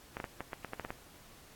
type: clicks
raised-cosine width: 0.5 ms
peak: -23 dBFS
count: 10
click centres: 0.169 / 0.201 / 0.242 / 0.406 / 0.532 / 0.647 / 0.734 / 0.797 / 0.849 / 0.905 s
effects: pink hiss -57 dBFS RMS until 1.55 s + AAC 64 kbps